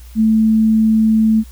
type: tone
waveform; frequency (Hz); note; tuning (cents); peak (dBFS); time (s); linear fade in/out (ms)
sine; 220; A3; 0; -9; 0.15-1.44; 50
effects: added 60 Hz sine -34 dBFS peak until 1.51 s + white hiss -47 dBFS RMS until 1.51 s